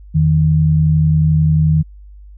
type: tone pair together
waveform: sine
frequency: 84.28 / 155.56 Hz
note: E2 / D#3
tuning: +39 / 0 cents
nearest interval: major seventh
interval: 1061 cents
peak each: -16 / -10 dBFS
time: 0.14-1.83 s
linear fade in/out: 20 ms
effects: added 50 Hz sine -35 dBFS peak until 2.37 s